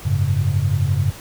sine chord, F# suspended second, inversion none, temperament just, 92.5 / 104.06 / 138.75 Hz, F#2 / G#2 / C#3, 0 / +4 / +2 cents, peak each -20 dBFS, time 0.05-1.11 s, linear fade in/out 10 ms, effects pink hiss -38 dBFS RMS until 1.2 s

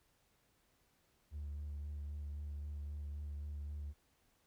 triangle tone with vibrato, 73.3 Hz, D2, 3 cents flat, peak -38 dBFS, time 1.31-3.94 s, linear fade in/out 50 ms, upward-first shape sine, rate 3.8 Hz, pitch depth 20 cents each way, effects tanh soft clip ceiling -37 dBFS + pink hiss -75 dBFS RMS until 4.46 s

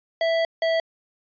square tone pair in turn, 659.3 / 655.6 Hz, E5 / E5, 0 / -10 cents, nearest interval unison, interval 10 cents, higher first, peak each -20 dBFS, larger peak neither, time 0.21-0.45 / 0.62-0.8 s, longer first, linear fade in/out 2 ms, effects resampled to 11025 Hz

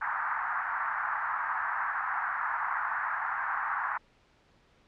white band-pass noise, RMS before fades -32 dBFS, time 0.01-3.98 s, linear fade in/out 10 ms, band 840 to 1700 Hz, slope 48 dB/octave, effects pink hiss -64 dBFS RMS until 4.87 s + low-pass 4000 Hz 12 dB/octave

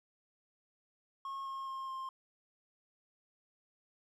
triangle tone with pitch steps, 1086 / 1076.6 / 1067.3 / 1058.1 Hz, C#6 / C6 / C6 / C6, -36 / +49 / +34 / +19 cents, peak -37 dBFS, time 1.25-2.09 s, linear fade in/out 2 ms, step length 210 ms, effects none

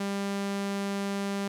sawtooth tone, 198.9 Hz, G3, 25 cents sharp, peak -25 dBFS, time 0-1.48 s, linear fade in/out 5 ms, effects low-pass 10000 Hz 12 dB/octave + 10-bit

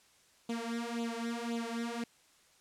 sawtooth tone with flanger, 233.1 Hz, A#3, in tune, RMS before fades -37 dBFS, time 0.49-2.04 s, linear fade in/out 5 ms, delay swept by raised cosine 0.27 to 3.77 ms, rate 1.9 Hz, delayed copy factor +0.8, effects white hiss -65 dBFS RMS until 2.6 s + low-pass 9000 Hz 12 dB/octave

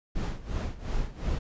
brown noise with tremolo, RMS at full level -28 dBFS, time 0.15-1.39 s, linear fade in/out 10 ms, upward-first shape sine, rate 2.8 Hz, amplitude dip 85%, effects resampled to 16000 Hz

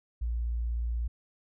sine tone, 58.27 Hz, A#1, in tune, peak -28 dBFS, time 0.21-1.08 s, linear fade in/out 10 ms, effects none

